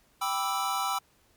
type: chord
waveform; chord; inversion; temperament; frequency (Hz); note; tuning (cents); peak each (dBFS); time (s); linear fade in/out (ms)
square; E minor seventh; first; equal; 784 / 987.8 / 1174.7 / 1318.5; G5 / B5 / D6 / E6; 0 / 0 / 0 / 0; -33 / -34 / -37 / -32; 0.21-0.99; 10
effects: pink hiss -65 dBFS RMS until 1.36 s + MP3 96 kbps